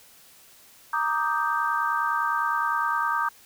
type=chord; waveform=sine; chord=Eb major seventh; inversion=second; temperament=equal; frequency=932.3 / 1174.7 / 1244.5 / 1568 Hz; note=Bb5 / D6 / Eb6 / G6; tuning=0 / 0 / 0 / 0 cents; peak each=-28 dBFS; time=0.93-3.29 s; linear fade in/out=5 ms; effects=white hiss -53 dBFS RMS until 3.45 s